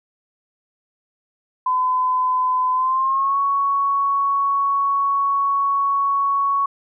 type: tone with pitch glide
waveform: sine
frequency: 1015 to 1113.3 Hz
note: B5 to C#6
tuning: +47 to +7 cents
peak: -16 dBFS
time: 1.66-6.66 s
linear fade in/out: 5 ms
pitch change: +160 cents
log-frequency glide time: 2.73-3.38 s
effects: none